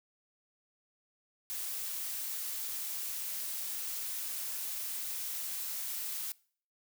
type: noise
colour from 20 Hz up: blue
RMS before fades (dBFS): -38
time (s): 1.5-6.32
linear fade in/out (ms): 0
effects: noise-tail reverb RT60 0.5 s tail -23 dB re dry